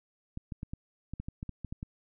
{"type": "clicks", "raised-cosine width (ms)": 5, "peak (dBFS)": -25, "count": 12, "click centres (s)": [0.374, 0.522, 0.631, 0.735, 1.136, 1.2, 1.285, 1.429, 1.493, 1.647, 1.725, 1.829], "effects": []}